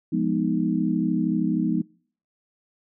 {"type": "chord", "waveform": "sine", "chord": "F half-diminished seventh", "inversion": "none", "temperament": "equal", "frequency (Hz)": [174.61, 207.7, 246.9, 311.1], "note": ["F3", "Ab3", "Cb4", "Eb4"], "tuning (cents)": [0, 0, 0, 0], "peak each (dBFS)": -26, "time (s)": [0.12, 1.82], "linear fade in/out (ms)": 10, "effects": ["noise-tail reverb RT60 0.5 s tail -25 dB re dry"]}